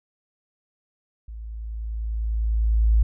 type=tone with level ramp; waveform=sine; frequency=55 Hz; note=A1; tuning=in tune; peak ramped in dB=-34 to -13 dBFS; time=1.28-3.03 s; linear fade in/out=5 ms; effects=none